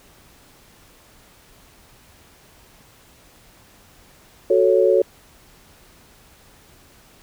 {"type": "chord", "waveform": "sine", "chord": "F# minor", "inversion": "none", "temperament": "equal", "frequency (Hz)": [370, 440, 554.4], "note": ["F#4", "A4", "C#5"], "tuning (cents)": [0, 0, 0], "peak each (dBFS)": -17, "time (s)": [4.5, 5.02], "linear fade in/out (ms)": 5, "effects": ["pink hiss -51 dBFS RMS until 7.22 s"]}